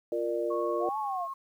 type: chord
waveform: sine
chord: Bb major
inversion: second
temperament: equal with one note detuned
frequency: 349.2 / 466.2 / 595.5 Hz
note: F4 / Bb4 / D5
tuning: 0 / 0 / +24 cents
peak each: -32 dBFS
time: 0.12-0.89 s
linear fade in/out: 2 ms
type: tone with pitch glide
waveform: sine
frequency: 1102 to 1081.2 Hz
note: C#6 to C#6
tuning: -11 to -44 cents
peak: -34 dBFS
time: 0.5-1.34 s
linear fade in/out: 10 ms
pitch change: -33 cents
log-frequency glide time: 1.05-1.19 s
type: linear two-way sweep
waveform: sine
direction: up then down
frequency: 659.3 to 880 to 659.3 Hz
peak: -31 dBFS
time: 0.79-1.28 s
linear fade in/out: 50 ms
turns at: 0.98 s
effects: 10-bit